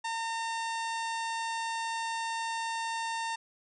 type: harmonic tone with a mistuned harmonic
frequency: 911 Hz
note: A#5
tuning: 40 cents flat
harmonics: 1 / 2 / 3 / 4 / 5 / 6 / 7 / 8 / 9 / 10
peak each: -33 / -39 / -43 / -45 / -47 / -49 / -50 / -51 / -52 / -53 dBFS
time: 0.04-3.36 s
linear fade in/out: 10 ms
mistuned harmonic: 7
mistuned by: -60 cents
effects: none